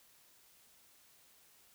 silence, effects white hiss -65 dBFS RMS until 1.74 s

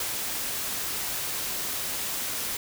white noise with ADSR envelope, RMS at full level -29 dBFS, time 0-2.57 s, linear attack 3 ms, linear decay 44 ms, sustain -2 dB, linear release 4 ms, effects none

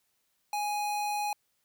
square tone, 830.6 Hz, G#5, in tune, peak -30 dBFS, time 0.53-1.33 s, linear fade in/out 2 ms, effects white hiss -75 dBFS RMS until 1.64 s

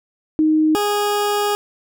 sine / 20% pulse tone pair in turn, 311.1 / 412.9 Hz, D#4 / G#4, 0 / -10 cents, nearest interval perfect fourth, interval 490 cents, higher second, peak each -12 / -12 dBFS, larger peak neither, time 0.39-0.75 / 0.75-1.55 s, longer second, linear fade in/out 0 ms, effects none

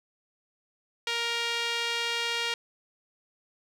sawtooth tone with band-pass filter, 468.1 Hz, A#4, 7 cents sharp, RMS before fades -30 dBFS, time 1.07-2.54 s, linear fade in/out 2 ms, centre 3100 Hz, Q 1.5, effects none

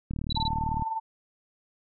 click train, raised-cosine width 5 ms, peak -20 dBFS, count 28, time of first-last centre 0.11-0.822 s, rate 37.9 Hz
sine tone bursts, 3951 Hz, B7, in tune, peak -27 dBFS, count 4, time 0.3-0.478 s, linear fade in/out 5 ms, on 28 ms, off 22 ms
sine tone with tremolo, 891 Hz, A5, 22 cents sharp, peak -25 dBFS, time 0.36-1 s, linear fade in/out 10 ms, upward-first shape triangle, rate 20 Hz, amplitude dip 70%
effects none

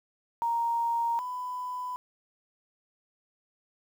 sine tone pair in turn, 932.3 / 997.5 Hz, A#5 / B5, 0 / +17 cents, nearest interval minor second, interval 117 cents, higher second, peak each -25 / -32 dBFS, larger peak first, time 0.42-1.19 / 1.19-1.96 s, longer neither, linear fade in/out 0 ms, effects 9-bit

